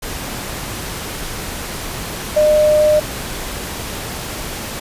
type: tone in noise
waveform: sine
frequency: 607 Hz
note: D#5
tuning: 43 cents flat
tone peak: -9 dBFS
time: 2.36-3 s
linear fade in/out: 10 ms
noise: pink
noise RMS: -26 dBFS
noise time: 0.02-4.8 s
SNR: +14 dB
effects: resampled to 32000 Hz